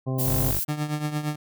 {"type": "harmonic tone", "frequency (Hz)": 130.81, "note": "C3", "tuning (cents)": 0, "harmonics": [1, 2, 3, 4, 5, 6, 8], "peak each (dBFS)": [-25, -31, -35, -37, -39, -41, -43], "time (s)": [0.06, 0.52], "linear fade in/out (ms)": 20}
{"type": "noise", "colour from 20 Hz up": "violet", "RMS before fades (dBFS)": -27, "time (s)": [0.18, 0.65], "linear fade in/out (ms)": 20}
{"type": "tone", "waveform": "20% pulse", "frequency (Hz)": 49.08, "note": "G1", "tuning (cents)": 3, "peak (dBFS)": -22, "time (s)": [0.24, 0.61], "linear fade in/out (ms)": 50}
{"type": "tone with tremolo", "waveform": "30% pulse", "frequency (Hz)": 150.1, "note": "D3", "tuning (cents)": 38, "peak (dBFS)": -20, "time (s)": [0.68, 1.36], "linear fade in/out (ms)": 10, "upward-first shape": "triangle", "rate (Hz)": 8.7, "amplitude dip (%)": 75}
{"effects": []}